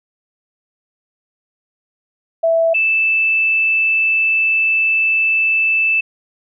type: tone pair in turn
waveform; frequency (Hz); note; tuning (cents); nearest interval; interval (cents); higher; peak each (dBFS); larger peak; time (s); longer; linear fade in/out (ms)
sine; 659.3 / 2637; E5 / E7; 0 / 0; 2 octaves; 2400; second; -11 / -12; first; 2.43-2.74 / 2.74-6.01; second; 10
effects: none